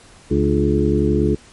harmonic tone with a mistuned harmonic, 70.8 Hz, C#2, 37 cents sharp, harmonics 1 / 2 / 3 / 4 / 5 / 6, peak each -21 / -21 / -21 / -21 / -21 / -21 dBFS, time 0.3-1.36 s, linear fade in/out 20 ms, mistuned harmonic 4, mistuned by +85 cents, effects pink hiss -46 dBFS RMS until 1.52 s + MP3 48 kbps

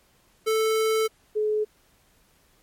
square / sine tone pair in turn, 440 / 426.5 Hz, A4 / G#4, 0 / +46 cents, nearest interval minor second, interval 54 cents, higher first, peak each -21 dBFS, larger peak neither, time 0.46-1.08 / 1.35-1.65 s, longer first, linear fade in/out 20 ms, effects pink hiss -62 dBFS RMS until 2.62 s + MP3 64 kbps

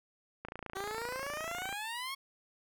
click train, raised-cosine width 0.5 ms, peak -26 dBFS, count 37, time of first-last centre 0.45-1.727 s, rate 28.2 Hz
15% pulse exponential sweep, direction up, 378.5 to 1108.7 Hz, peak -31 dBFS, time 0.75-2.15 s, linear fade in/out 10 ms
effects none

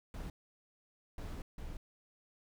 brown noise bursts at uneven times, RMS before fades -43 dBFS, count 3, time 0.14-0.3 / 1.18-1.42 / 1.58-1.77 s, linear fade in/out 2 ms, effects none

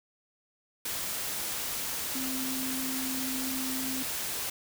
sine tone in noise, 261.6 Hz, C4, in tune, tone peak -34 dBFS, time 2.15-4.03 s, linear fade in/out 5 ms, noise white, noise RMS -34 dBFS, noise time 0.85-4.5 s, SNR -3 dB, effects none

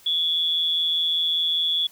sine tone with amplitude modulation, 3401 Hz, G#7, 40 cents sharp, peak -17 dBFS, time 0.06-1.87 s, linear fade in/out 5 ms, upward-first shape sine, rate 165 Hz, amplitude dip 60%, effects white hiss -52 dBFS RMS until 1.91 s

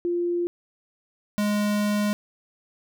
sine / square tone pair in turn, 348 / 207.6 Hz, F4 / G#3, -6 / 0 cents, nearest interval major sixth, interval 894 cents, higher first, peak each -22 dBFS, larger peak neither, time 0.05-0.47 / 1.38-2.13 s, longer second, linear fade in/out 0 ms, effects none

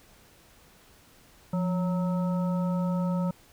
harmonic tone with a mistuned harmonic, 185 Hz, F#3, in tune, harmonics 1 / 3 / 5 / 7, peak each -25 / -35 / -39 / -42 dBFS, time 1.53-3.31 s, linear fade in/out 5 ms, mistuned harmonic 1, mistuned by -93 cents, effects pink hiss -57 dBFS RMS until 3.52 s

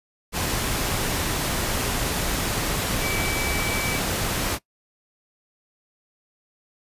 sine tone in noise, 2304 Hz, D7, 34 cents flat, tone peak -29 dBFS, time 3-4.01 s, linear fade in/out 50 ms, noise pink, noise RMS -25 dBFS, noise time 0.32-4.59 s, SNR -7 dB, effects noise-tail reverb RT60 0.1 s tail -20 dB re dry + resampled to 32000 Hz

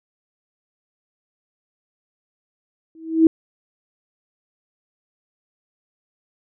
sine tone with exponential growth, 323.2 Hz, E4, 34 cents flat, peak -5 dBFS, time 2.95-3.27 s, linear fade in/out 2 ms, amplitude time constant 69 ms, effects none

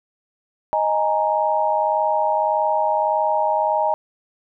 sine chord, D# suspended fourth, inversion none, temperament equal, 622.3 / 830.6 / 932.3 Hz, D#5 / G#5 / A#5, 0 / 0 / 0 cents, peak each -21 dBFS, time 0.73-3.94 s, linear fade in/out 0 ms, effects none

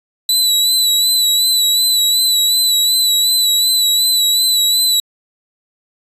sawtooth tone with vibrato, 3957 Hz, B7, 3 cents sharp, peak -8 dBFS, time 0.29-5 s, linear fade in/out 2 ms, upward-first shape sine, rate 2.7 Hz, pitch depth 40 cents each way, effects resampled to 32000 Hz

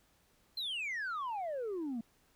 sine exponential sweep, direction down, 4210 to 219.2 Hz, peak -33 dBFS, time 0.57-2.01 s, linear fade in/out 5 ms, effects tanh soft clip ceiling -34 dBFS + pink hiss -70 dBFS RMS until 2.35 s

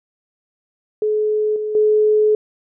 sine tone with level steps, 426.7 Hz, G#4, 47 cents sharp, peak -15 / -20 / -11 dBFS, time 1.02-2.35 s, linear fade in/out 2 ms, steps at 1.56 / 1.75 s, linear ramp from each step 2 ms, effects none

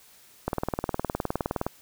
click train, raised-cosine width 1 ms, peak -12 dBFS, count 24, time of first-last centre 0.48-1.666 s, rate 19.4 Hz, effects white hiss -55 dBFS RMS until 1.81 s

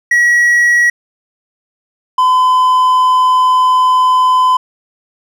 triangle tone pair in turn, 1918 / 1016 Hz, A#6 / B5, +49 / +49 cents, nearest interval major seventh, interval 1100 cents, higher first, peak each -5 dBFS, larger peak neither, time 0.11-0.9 / 2.18-4.57 s, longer second, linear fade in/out 5 ms, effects none

